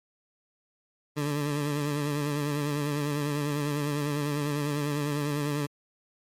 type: tone with vibrato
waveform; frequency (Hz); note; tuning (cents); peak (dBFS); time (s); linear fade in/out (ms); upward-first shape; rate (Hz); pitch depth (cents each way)
20% pulse; 146.1; D3; -9; -22; 1.16-5.67; 20; sine; 10; 42
effects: MP3 64 kbps